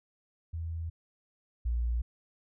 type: tone pair in turn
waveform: sine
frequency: 82.41 / 58.93 Hz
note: E2 / A#1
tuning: 0 / +19 cents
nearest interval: tritone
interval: 581 cents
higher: first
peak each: -33 / -27 dBFS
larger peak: second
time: 0.53-0.9 / 1.65-2.02 s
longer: neither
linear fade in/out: 10 ms
effects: none

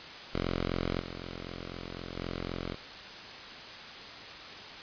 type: tone with level steps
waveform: 5% pulse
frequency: 43.91 Hz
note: F1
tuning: 10 cents sharp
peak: -19 / -29 / -24 dBFS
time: 0.33-2.75 s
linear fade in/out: 10 ms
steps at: 0.99 / 2.16 s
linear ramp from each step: 20 ms
effects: white hiss -44 dBFS RMS until 4.82 s + resampled to 11025 Hz

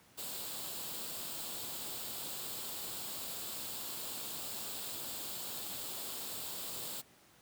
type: noise with comb filter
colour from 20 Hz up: white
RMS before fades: -42 dBFS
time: 0.17-7.02 s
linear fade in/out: 20 ms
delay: 0.25 ms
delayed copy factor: +0.55
effects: pink hiss -63 dBFS RMS until 7.41 s + high-pass 100 Hz 12 dB/octave

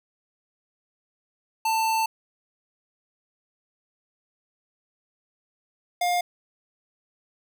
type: tone pair in turn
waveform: square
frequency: 890 / 708.2 Hz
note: A5 / F5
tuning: +20 / +24 cents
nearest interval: major third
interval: 396 cents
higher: first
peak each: -22 dBFS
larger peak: neither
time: 1.65-2.06 / 6.01-6.21 s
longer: first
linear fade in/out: 5 ms
effects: none

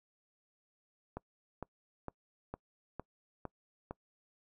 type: click train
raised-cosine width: 1 ms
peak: -26 dBFS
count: 7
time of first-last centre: 1.17-3.91 s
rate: 2.19 Hz
effects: noise-tail reverb RT60 0.1 s tail -25 dB re dry

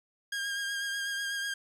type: tone with vibrato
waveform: sawtooth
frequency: 1618 Hz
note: G#6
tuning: 46 cents flat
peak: -28 dBFS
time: 0.32-1.54 s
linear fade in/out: 5 ms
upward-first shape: triangle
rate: 8.1 Hz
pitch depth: 27 cents each way
effects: low-pass 10000 Hz 12 dB/octave + 10-bit

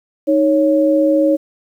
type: tone pair together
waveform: sine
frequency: 311.1 / 554.3 Hz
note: D#4 / C#5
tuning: 0 / 0 cents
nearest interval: minor seventh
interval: 1000 cents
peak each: -13 dBFS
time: 0.27-1.37 s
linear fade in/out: 20 ms
effects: 8-bit

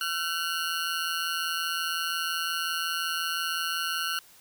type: ring-modulated tone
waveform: 20% pulse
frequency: 1434 Hz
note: F6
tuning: 45 cents sharp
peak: -20 dBFS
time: 0.01-4.19 s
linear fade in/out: 0 ms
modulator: 82.8 Hz
effects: white hiss -55 dBFS RMS until 4.4 s

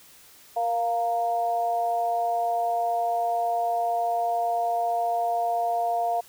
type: tone with amplitude modulation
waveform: sine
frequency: 698.5 Hz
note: F5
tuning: in tune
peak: -19 dBFS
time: 0.56-6.21 s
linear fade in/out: 10 ms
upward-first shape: sine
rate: 229 Hz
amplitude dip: 70%
effects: white hiss -52 dBFS RMS until 6.28 s

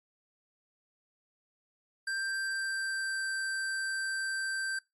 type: tone with pitch glide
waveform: square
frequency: 1578 to 1563.5 Hz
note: G6 to G6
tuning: +11 to -5 cents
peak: -32 dBFS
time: 2.07-4.79 s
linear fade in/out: 5 ms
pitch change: -16 cents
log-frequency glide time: 2.18-3.29 s
effects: noise-tail reverb RT60 0.2 s tail -22 dB re dry + MP3 48 kbps

